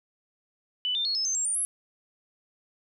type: tone with pitch steps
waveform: sine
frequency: 2987 / 3593 / 4323 / 5201 / 6257 / 7527 / 9055 / 10893 Hz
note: F#7 / A7 / C#8 / E8 / G8 / A#8 / C#9 / F9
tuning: +16 / +36 / -44 / -24 / -4 / +16 / +36 / -44 cents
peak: -25 dBFS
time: 0.85-1.65 s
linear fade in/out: 0 ms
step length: 100 ms
effects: none